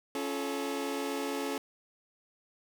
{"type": "chord", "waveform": "sawtooth", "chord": "Db augmented", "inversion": "none", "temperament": "just", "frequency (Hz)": [277.2, 346.5, 433.1], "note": ["Db4", "F4", "A4"], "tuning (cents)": [0, -14, -27], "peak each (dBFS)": [-31, -37, -32], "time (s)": [0.15, 1.58], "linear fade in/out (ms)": 2, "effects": []}